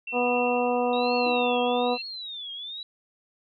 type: tone with tremolo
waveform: sine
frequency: 2705 Hz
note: E7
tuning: 44 cents sharp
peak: -28 dBFS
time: 0.07-2.02 s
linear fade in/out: 5 ms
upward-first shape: sine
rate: 1 Hz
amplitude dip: 70%
type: harmonic tone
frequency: 245.2 Hz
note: B3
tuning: 12 cents flat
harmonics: 1 / 2 / 3 / 4 / 5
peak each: -29 / -25 / -27 / -32 / -37 dBFS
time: 0.12-1.98 s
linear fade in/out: 50 ms
type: tone with vibrato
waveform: sine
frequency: 3739 Hz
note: A#7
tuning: 4 cents sharp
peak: -34 dBFS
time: 0.93-2.83 s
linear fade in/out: 2 ms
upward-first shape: triangle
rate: 1.1 Hz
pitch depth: 260 cents each way
type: tone with exponential decay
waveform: sine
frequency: 316.4 Hz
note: D#4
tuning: 29 cents sharp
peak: -34 dBFS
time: 1.26-1.58 s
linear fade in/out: 1 ms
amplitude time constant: 69 ms
effects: none